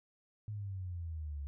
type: exponential sweep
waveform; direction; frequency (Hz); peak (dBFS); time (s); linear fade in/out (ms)
sine; down; 107.8 to 69.3; -38; 0.48-1.47; 0
effects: none